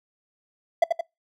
triangle tone with echo, 671 Hz, E5, 31 cents sharp, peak -11 dBFS, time 0.82-0.84 s, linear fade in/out 5 ms, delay 85 ms, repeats 2, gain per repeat -5 dB, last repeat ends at 1.01 s, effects noise-tail reverb RT60 0.2 s tail -24 dB re dry

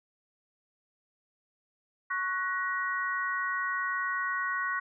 sine chord, F# major, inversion second, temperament equal with one note detuned, 1108.7 / 1480 / 1899.4 Hz, C#6 / F#6 / A#6, 0 / 0 / +32 cents, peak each -33 dBFS, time 2.1-4.8 s, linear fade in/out 10 ms, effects none

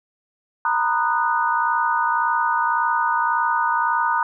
sine chord, B major seventh, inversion third, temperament just, 926 / 987.8 / 1234.7 / 1481.6 Hz, A#5 / B5 / D#6 / F#6, -12 / 0 / -14 / +2 cents, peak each -21 / -25 / -23 / -24 dBFS, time 0.65-4.23 s, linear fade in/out 2 ms, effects none

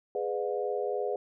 sine chord, G# diminished seventh, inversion none, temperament just, 415.3 / 498.4 / 598 / 717.6 Hz, G#4 / B4 / D5 / F5, 0 / +16 / +31 / +47 cents, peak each -32 / -33 / -37 / -37 dBFS, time 0.15-1.16 s, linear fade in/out 2 ms, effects none

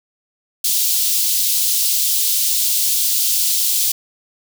white high-pass noise, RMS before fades -17 dBFS, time 0.64-3.92 s, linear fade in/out 5 ms, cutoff 3400 Hz, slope 24 dB/octave, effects none

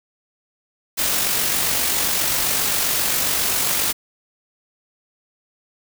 white noise with amplitude modulation, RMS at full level -19 dBFS, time 0.97-3.93 s, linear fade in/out 20 ms, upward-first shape sine, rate 47.5 Hz, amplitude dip 30%, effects none

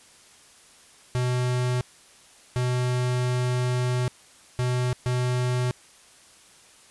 square tone bursts at uneven times, 124.9 Hz, B2, 20 cents sharp, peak -23 dBFS, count 4, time 1.15-1.81 / 2.56-4.08 / 4.59-4.93 / 5.06-5.71 s, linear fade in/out 0 ms, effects white hiss -53 dBFS RMS until 6.9 s + resampled to 24000 Hz

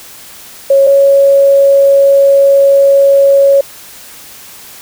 sine tone pair in turn, 549 / 554.4 Hz, C#5 / C#5, -17 / 0 cents, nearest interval unison, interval 17 cents, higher second, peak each -3 dBFS, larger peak neither, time 0.7-0.87 / 0.87-3.61 s, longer second, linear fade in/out 5 ms, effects white hiss -33 dBFS RMS until 4.81 s

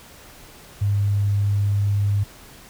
sine tone, 101.3 Hz, G#2, 43 cents flat, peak -17 dBFS, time 0.81-2.24 s, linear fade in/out 10 ms, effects pink hiss -45 dBFS RMS until 2.69 s

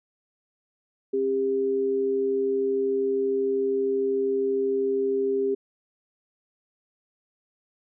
sine tone pair together, 267.2 / 400 Hz, C4 / G4, +36 / +35 cents, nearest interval perfect fifth, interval 699 cents, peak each -31 / -22 dBFS, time 1.13-5.55 s, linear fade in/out 10 ms, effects none

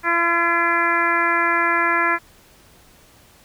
harmonic tone, 340 Hz, F4, 46 cents flat, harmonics 1 / 2 / 3 / 4 / 5 / 6 / 7, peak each -27 / -28 / -22 / -22 / -21 / -24 / -28 dBFS, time 0.03-2.19 s, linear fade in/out 50 ms, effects pink hiss -51 dBFS RMS until 3.44 s

